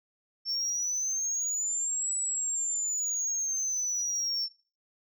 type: exponential two-way sweep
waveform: sine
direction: up then down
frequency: 5400 to 7902 to 5400 Hz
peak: -26 dBFS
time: 0.45-4.49 s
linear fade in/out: 50 ms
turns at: 2.16 s
effects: noise-tail reverb RT60 0.4 s tail -23 dB re dry + tanh soft clip ceiling -26 dBFS